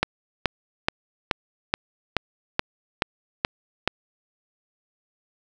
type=click train; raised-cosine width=0.3 ms; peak=-3 dBFS; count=10; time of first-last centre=0.03-3.876 s; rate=2.34 Hz; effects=none